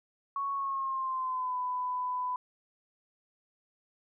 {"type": "tone with pitch glide", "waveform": "sine", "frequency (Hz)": [1108.7, 999.2], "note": ["C#6", "B5"], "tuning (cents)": [0, 20], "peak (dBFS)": -30, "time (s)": [0.36, 2.36], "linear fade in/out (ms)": 2, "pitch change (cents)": -180, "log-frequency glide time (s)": [0.54, 1.57], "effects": []}